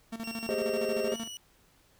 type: tone with tremolo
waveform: 45% pulse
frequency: 226.9 Hz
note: A#3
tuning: 47 cents flat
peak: -34 dBFS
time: 0.12-1.28 s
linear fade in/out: 10 ms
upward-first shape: square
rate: 13 Hz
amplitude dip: 75%
type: tone with pitch glide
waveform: 25% pulse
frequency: 2739 to 2936 Hz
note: F7 to F#7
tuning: -34 to -14 cents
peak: -36 dBFS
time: 0.24-1.37 s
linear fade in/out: 0 ms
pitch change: +120 cents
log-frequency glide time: 1.07-1.16 s
type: chord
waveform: triangle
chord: Ab major seventh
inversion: third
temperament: equal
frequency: 392 / 415.3 / 523.3 / 622.3 Hz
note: G4 / Ab4 / C5 / Eb5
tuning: 0 / 0 / 0 / 0 cents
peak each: -32 dBFS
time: 0.49-1.14 s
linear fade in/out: 0 ms
effects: pink hiss -64 dBFS RMS until 1.99 s